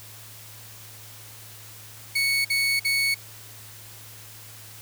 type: tone bursts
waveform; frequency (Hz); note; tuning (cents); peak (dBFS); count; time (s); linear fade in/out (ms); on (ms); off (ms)
30% pulse; 2217; C#7; 0; -18; 3; 2.15-3.146; 10; 300; 48
effects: added 108 Hz sine -48 dBFS peak until 4.81 s + white hiss -45 dBFS RMS until 4.81 s